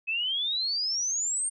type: exponential sweep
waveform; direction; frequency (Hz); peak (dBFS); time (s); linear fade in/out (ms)
sine; up; 2552 to 8870; -26; 0.07-1.5; 20
effects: none